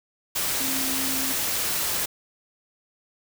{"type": "tone in noise", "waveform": "sine", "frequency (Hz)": 266.2, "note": "C4", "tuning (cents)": 30, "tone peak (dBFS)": -32, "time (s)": [0.6, 1.33], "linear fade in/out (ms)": 10, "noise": "white", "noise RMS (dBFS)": -26, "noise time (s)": [0.35, 2.06], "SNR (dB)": -9, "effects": []}